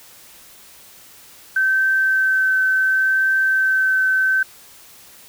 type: tone with vibrato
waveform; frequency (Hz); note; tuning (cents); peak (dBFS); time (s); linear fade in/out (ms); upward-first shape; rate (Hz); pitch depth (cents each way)
sine; 1542; G6; -29; -14; 1.56-4.43; 5; triangle; 0.7; 13
effects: white hiss -45 dBFS RMS until 5.28 s